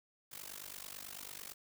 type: noise with amplitude modulation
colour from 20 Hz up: white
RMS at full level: -44 dBFS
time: 0.31-1.54 s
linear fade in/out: 20 ms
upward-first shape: sine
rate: 49.1 Hz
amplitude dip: 95%
effects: none